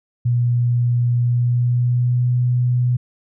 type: tone with pitch glide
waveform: sine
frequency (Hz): 120.9 to 123.51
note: B2 to B2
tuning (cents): -36 to +1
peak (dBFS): -14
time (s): 0.25-2.97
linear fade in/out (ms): 10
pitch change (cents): +37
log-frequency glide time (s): 1.21-2.3
effects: none